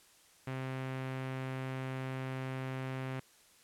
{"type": "tone with low-pass filter", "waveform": "sawtooth", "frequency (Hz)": 131.3, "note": "C3", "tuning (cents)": 6, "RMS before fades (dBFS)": -39, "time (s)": [0.47, 3.2], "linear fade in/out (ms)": 5, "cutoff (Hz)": 2400, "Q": 1.5, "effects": ["white hiss -63 dBFS RMS until 3.63 s", "low-pass 11000 Hz 12 dB/octave"]}